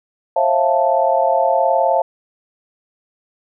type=chord; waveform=sine; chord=F major seventh; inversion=second; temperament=equal with one note detuned; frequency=536.4 / 659.3 / 698.5 / 880 Hz; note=C5 / E5 / F5 / A5; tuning=+43 / 0 / 0 / 0 cents; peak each=-18 dBFS; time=0.36-2.02 s; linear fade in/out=5 ms; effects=none